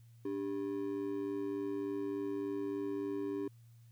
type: ring-modulated tone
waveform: triangle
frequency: 344.2 Hz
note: F4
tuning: 25 cents flat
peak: -30 dBFS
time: 0.25-3.48 s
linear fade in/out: 5 ms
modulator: 51.7 Hz
effects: added 116 Hz sine -56 dBFS peak until 3.91 s + white hiss -74 dBFS RMS until 3.91 s